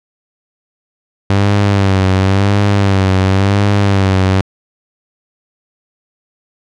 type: tone with vibrato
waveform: sawtooth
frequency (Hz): 98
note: G2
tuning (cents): 0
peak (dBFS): -5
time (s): 1.3-4.41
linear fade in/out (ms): 0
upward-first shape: sine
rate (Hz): 0.94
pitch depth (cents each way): 64
effects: low-pass 5000 Hz 12 dB/octave